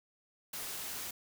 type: noise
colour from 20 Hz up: white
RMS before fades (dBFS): -41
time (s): 0.53-1.11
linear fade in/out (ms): 5
effects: none